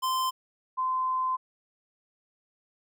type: tone pair in turn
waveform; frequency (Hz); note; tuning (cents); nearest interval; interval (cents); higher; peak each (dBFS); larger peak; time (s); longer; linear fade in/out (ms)
square / sine; 1037 / 1031.4; C6 / C6; -16 / -25; unison; 9; first; -26 / -25; second; 0.02-0.31 / 0.77-1.37; second; 20
effects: none